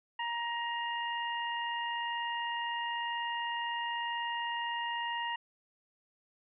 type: harmonic tone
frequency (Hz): 941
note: A#5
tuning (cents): +16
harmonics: 1 / 2 / 3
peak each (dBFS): -35 / -38 / -40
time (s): 0.19-5.36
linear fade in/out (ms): 5
effects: none